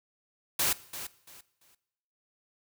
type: noise with echo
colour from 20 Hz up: white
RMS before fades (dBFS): -27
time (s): 0.59-0.73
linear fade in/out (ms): 5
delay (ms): 340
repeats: 3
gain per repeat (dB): -12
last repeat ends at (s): 1.75
effects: noise-tail reverb RT60 0.9 s tail -19 dB re dry